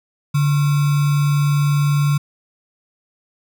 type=tone with sample-and-hold; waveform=sine; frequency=144.9 Hz; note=D3; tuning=23 cents flat; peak=-13 dBFS; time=0.34-2.18 s; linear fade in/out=10 ms; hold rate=1225 Hz; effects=none